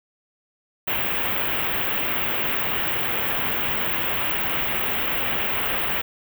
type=band-stop noise; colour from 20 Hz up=white; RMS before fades=-24 dBFS; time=0.87-6.02 s; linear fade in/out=10 ms; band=3200 to 16000 Hz; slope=48 dB/octave; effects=none